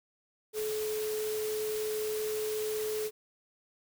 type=tone in noise; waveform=sine; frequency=429.9 Hz; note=A4; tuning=40 cents flat; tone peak=-31 dBFS; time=0.53-3.11 s; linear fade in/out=50 ms; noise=white; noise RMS=-41 dBFS; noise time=0.53-3.11 s; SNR=+7 dB; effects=none